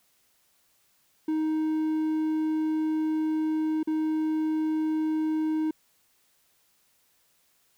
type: tone with dropouts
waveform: triangle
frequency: 312.8 Hz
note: D#4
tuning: 9 cents sharp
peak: -22 dBFS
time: 1.28-5.71 s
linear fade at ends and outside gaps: 5 ms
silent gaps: 3.831-3.873 s
effects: white hiss -67 dBFS RMS until 7.77 s